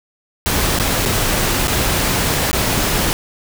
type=noise with dropouts; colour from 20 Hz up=pink; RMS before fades=-17 dBFS; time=0.46-3.13 s; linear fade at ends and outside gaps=0 ms; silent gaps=0.788-0.798 / 1.053-1.059 / 1.673-1.68 / 2.514-2.53 s; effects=none